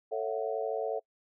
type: chord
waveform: sine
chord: F# minor seventh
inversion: first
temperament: just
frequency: 444 / 555 / 666 / 740 Hz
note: A4 / C#5 / E5 / F#5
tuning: +16 / +2 / +18 / 0 cents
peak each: -33 / -36 / -36 / -38 dBFS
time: 0.11-1 s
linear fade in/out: 20 ms
effects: noise-tail reverb RT60 0.1 s tail -25 dB re dry